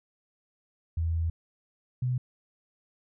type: tone pair in turn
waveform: sine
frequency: 82.41 / 125.68 Hz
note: E2 / B2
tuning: 0 / +31 cents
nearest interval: perfect fifth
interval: 731 cents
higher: second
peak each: -25 dBFS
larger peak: neither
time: 0.97-1.3 / 2.02-2.18 s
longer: first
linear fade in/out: 5 ms
effects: none